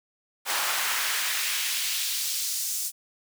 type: noise with high-pass filter sweep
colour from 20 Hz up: pink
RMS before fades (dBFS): -28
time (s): 0.45-2.92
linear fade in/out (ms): 50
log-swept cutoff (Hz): 910 to 7200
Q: 1.1
effects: none